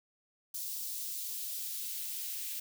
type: noise with high-pass filter sweep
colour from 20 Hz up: blue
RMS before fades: -39 dBFS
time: 0.54-2.6 s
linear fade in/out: 5 ms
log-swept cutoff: 4600 to 2400 Hz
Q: 1.1
effects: none